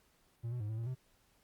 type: tone with pitch steps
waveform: triangle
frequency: 116.6 / 122.8 / 104.8 / 110.5 / 115.5 / 128.3 Hz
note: A#2 / B2 / G#2 / A2 / A#2 / C3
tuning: +1 / -9 / +16 / +8 / -16 / -34 cents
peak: -34 dBFS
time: 0.43-0.952 s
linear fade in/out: 20 ms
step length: 87 ms
effects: pink hiss -71 dBFS RMS until 1.43 s + Opus 48 kbps